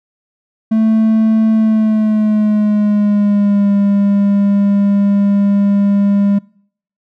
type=tone with pitch glide; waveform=triangle; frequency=220.5 to 201 Hz; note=A3 to G3; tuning=+4 to +44 cents; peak=-7 dBFS; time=0.71-6.39 s; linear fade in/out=10 ms; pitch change=-160 cents; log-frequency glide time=1.52-3.71 s; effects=noise-tail reverb RT60 0.6 s tail -24 dB re dry